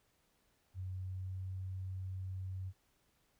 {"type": "tone with pitch glide", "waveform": "sine", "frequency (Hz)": [93, 93.86], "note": ["F#2", "F#2"], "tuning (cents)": [9, 25], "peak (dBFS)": -39, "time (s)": [0.74, 2.73], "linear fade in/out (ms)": 50, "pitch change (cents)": 16, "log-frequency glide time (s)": [0.93, 1.45], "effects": ["pink hiss -75 dBFS RMS until 3.39 s"]}